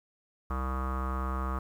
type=tone with low-pass filter; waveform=square; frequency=65.41 Hz; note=C2; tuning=in tune; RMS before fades=-32 dBFS; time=0.5-1.59 s; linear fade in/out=5 ms; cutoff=1200 Hz; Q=9.3; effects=10-bit